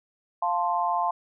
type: chord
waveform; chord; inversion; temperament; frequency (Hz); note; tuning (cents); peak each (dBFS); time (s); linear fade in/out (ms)
sine; F major; none; equal; 698.5 / 880 / 1046.5; F5 / A5 / C6; 0 / 0 / 0; -27; 0.42-1.11; 5
effects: none